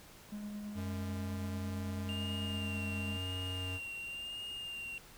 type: tone with tremolo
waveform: triangle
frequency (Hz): 207.7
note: G#3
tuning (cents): 0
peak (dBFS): -37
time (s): 0.32-3.17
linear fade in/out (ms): 5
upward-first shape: sine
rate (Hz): 9.1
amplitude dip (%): 30
type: tone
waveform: square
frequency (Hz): 92.5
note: F#2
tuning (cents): 0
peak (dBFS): -39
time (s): 0.74-3.8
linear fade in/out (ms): 50
type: tone with vibrato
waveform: triangle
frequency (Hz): 2794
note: F7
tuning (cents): 0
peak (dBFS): -39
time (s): 2.09-4.98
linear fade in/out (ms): 0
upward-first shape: sine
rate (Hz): 0.95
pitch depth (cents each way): 27
effects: pink hiss -56 dBFS RMS until 5.17 s